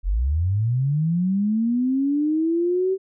sine linear sweep, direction up, 40 to 386.7 Hz, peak -18 dBFS, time 0.03-2.98 s, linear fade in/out 50 ms, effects none

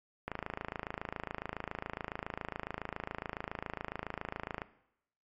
click train, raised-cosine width 0.5 ms, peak -21 dBFS, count 119, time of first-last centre 0.28-4.618 s, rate 27.2 Hz, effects noise-tail reverb RT60 0.8 s tail -17 dB re dry + MP3 48 kbps

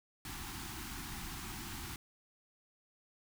pink band-stop noise, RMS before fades -44 dBFS, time 0.25-1.96 s, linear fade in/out 2 ms, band 380 to 740 Hz, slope 96 dB/octave, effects none

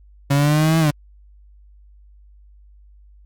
35% pulse linear two-way sweep, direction up then down, 138.59 to 164 to 143.2 Hz, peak -12 dBFS, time 0.3-0.91 s, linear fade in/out 10 ms, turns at 0.79 s, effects added 50 Hz sine -45 dBFS peak until 3.25 s + Opus 48 kbps

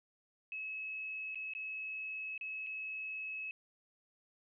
sine tone with dropouts, 2579 Hz, E7, 39 cents flat, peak -39 dBFS, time 0.52-3.51 s, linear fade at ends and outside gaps 1 ms, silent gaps 1.347-1.356 / 1.536-1.55 / 2.378-2.411 / 2.665-2.669 s, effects none

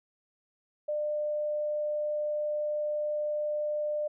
sine tone, 599 Hz, D5, 34 cents sharp, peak -28 dBFS, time 0.88-4.08 s, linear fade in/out 10 ms, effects none

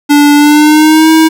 square tone with pitch glide, 291 to 319.2 Hz, D4 to D#4, -16 to +44 cents, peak -3 dBFS, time 0.09-1.29 s, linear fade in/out 20 ms, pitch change +160 cents, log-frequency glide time 0.35-1.1 s, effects none

